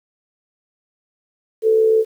sine tone with amplitude modulation, 441.4 Hz, A4, 5 cents sharp, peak -9 dBFS, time 1.62-2.05 s, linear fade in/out 50 ms, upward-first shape sine, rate 67.3 Hz, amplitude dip 45%, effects 8-bit

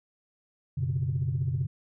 sine chord, F# suspended fourth, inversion none, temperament just, 92.5 / 123.33 / 138.75 Hz, F#2 / B2 / C#3, 0 / -2 / +2 cents, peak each -32 / -29 / -28 dBFS, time 0.77-1.67 s, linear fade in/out 10 ms, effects tanh soft clip ceiling -19 dBFS

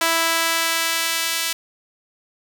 sawtooth tone with high-pass filter sweep, 329.9 Hz, E4, 1 cent sharp, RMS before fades -21 dBFS, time 0.01-1.53 s, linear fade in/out 5 ms, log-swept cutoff 990 to 2700 Hz, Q 0.71, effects none

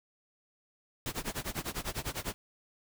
pink noise with tremolo, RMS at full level -34 dBFS, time 1.06-2.34 s, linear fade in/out 0 ms, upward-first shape sine, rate 10 Hz, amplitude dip 95%, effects none

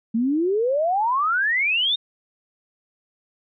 sine exponential sweep, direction up, 218.2 to 3727 Hz, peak -18 dBFS, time 0.14-1.96 s, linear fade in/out 10 ms, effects none

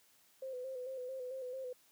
sine tone with vibrato, 514 Hz, C5, 31 cents flat, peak -40 dBFS, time 0.42-1.73 s, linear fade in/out 5 ms, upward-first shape square, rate 4.5 Hz, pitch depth 45 cents each way, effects white hiss -68 dBFS RMS until 1.91 s + high-pass 80 Hz 12 dB/octave

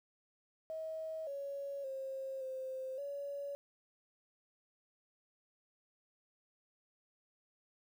sine tone with pitch steps, 638 / 559 / 534 / 523 / 565 Hz, D#5 / C#5 / C5 / C5 / C#5, +43 / +14 / +35 / -1 / +33 cents, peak -39 dBFS, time 0.7-3.55 s, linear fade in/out 0 ms, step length 570 ms, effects 11-bit

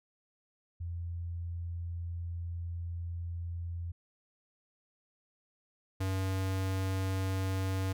sine / square tone pair in turn, 85.5 / 95.14 Hz, F2 / F#2, -36 / +49 cents, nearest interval major second, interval 185 cents, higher second, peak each -35 / -31 dBFS, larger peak second, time 0.8-3.92 / 6-7.93 s, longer first, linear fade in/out 10 ms, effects none

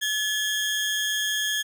30% pulse tone pair together, 1714 / 3233 Hz, A6 / G#7, -46 / -47 cents, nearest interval major seventh, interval 1099 cents, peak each -24 dBFS, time 0.01-1.63 s, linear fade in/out 20 ms, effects none

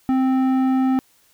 square tone with low-pass filter, 261.6 Hz, C4, in tune, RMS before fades -18 dBFS, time 0.09-0.99 s, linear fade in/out 0 ms, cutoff 1100 Hz, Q 0.61, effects white hiss -58 dBFS RMS until 1.33 s

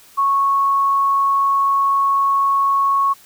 sine tone, 1104 Hz, C#6, 7 cents flat, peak -13 dBFS, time 0.17-3.14 s, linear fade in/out 20 ms, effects white hiss -47 dBFS RMS until 3.25 s

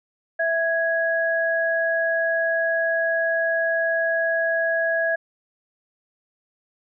sine tone pair together, 659.3 / 1661.3 Hz, E5 / G#6, 0 / 0 cents, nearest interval octave + major third, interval 1600 cents, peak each -22 dBFS, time 0.39-5.16 s, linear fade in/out 10 ms, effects none

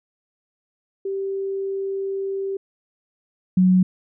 sine tone pair in turn, 390 / 184.45 Hz, G4 / F#3, -9 / -5 cents, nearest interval octave + minor second, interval 1296 cents, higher first, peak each -23 / -12 dBFS, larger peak second, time 1.05-2.57 / 3.57-3.83 s, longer first, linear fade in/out 5 ms, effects none

